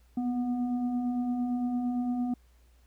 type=tone with frequency modulation; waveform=sine; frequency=246.9 Hz; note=B3; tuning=in tune; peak=-27 dBFS; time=0.17-2.34 s; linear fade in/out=5 ms; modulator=485 Hz; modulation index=0.45; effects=added 60 Hz sine -58 dBFS peak until 2.86 s + pink hiss -69 dBFS RMS until 2.86 s